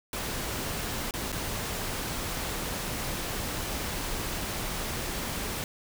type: noise with dropouts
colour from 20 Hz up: pink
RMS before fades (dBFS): -33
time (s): 0.13-5.64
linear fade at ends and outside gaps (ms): 1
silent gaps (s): 1.109-1.138 / 1.319-1.326
effects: none